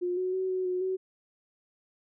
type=tone with pitch steps; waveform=sine; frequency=356.4 / 368.8 / 375.7 / 371.6 / 364.5 / 375.7 Hz; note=F4 / F#4 / F#4 / F#4 / F#4 / F#4; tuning=+35 / -6 / +26 / +7 / -26 / +26 cents; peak=-27 dBFS; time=0.01-0.97 s; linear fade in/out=20 ms; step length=160 ms; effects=none